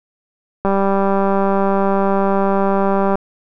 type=click train; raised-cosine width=1 ms; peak=-4 dBFS; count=492; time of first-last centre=0.65-3.155 s; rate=196 Hz; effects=none